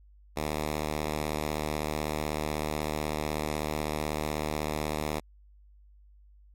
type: tone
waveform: 5% pulse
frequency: 76.1 Hz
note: D#2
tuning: 38 cents flat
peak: -18 dBFS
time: 0.36-5.2 s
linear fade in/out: 10 ms
effects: added 50 Hz sine -53 dBFS peak until 6.54 s + MP3 64 kbps